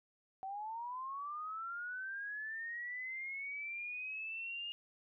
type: linear sweep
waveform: sine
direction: up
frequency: 754 to 2848 Hz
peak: -40 dBFS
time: 0.43-4.72 s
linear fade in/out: 0 ms
effects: none